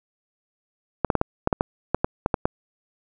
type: clicks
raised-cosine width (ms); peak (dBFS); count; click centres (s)
1; -5; 12; 1.047 / 1.102 / 1.153 / 1.214 / 1.474 / 1.528 / 1.609 / 1.946 / 2.045 / 2.261 / 2.342 / 2.455
effects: none